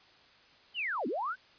sine linear two-way sweep, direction down then up, 3136 to 212.2 to 1586 Hz, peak -31 dBFS, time 0.74-1.36 s, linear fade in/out 50 ms, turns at 1.07 s, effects white hiss -60 dBFS RMS until 1.58 s + resampled to 11025 Hz

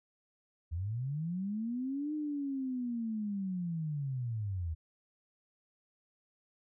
sine linear two-way sweep, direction up then down, 77 to 306.4 to 77 Hz, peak -33 dBFS, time 0.71-4.75 s, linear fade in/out 20 ms, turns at 2.14 s, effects none

